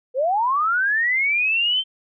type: linear sweep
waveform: sine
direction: up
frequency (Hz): 480.8 to 3136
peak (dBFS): -17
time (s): 0.14-1.84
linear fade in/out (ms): 50
effects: none